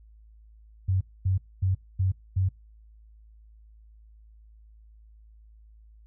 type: tone bursts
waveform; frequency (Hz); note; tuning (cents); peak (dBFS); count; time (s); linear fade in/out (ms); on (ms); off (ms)
sine; 94.2; F#2; +32; -21; 5; 0.88-2.49; 10; 130; 240
effects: noise-tail reverb RT60 0.2 s tail -21 dB re dry + added 54 Hz sine -50 dBFS peak until 6.06 s